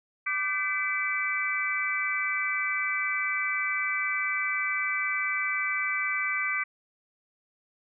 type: tone cluster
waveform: sine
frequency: 1182 / 1535 / 2003 / 2312 Hz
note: D6 / G6 / B6 / D7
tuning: +11 / -37 / +24 / -28 cents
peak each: -34 / -34 / -30 / -30 dBFS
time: 0.26-6.64 s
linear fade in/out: 10 ms
effects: none